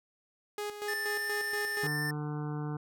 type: tone with tremolo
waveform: sawtooth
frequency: 415.3 Hz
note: G#4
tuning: in tune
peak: -30 dBFS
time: 0.58-1.87 s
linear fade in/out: 2 ms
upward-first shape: square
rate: 4.2 Hz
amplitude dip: 60%
type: tone with pitch glide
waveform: square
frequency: 1773 to 1785.3 Hz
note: A6 to A6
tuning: +13 to +25 cents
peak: -33 dBFS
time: 0.88-2.11 s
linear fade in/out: 5 ms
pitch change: +12 cents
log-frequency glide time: 1.06-1.3 s
type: harmonic tone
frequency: 149.4 Hz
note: D3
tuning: 30 cents sharp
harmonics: 1 / 2 / 3 / 5 / 6 / 7 / 8 / 9 / 10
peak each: -34 / -40 / -44 / -48 / -50 / -51 / -52 / -53 / -54 dBFS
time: 1.83-2.77 s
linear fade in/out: 5 ms
effects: none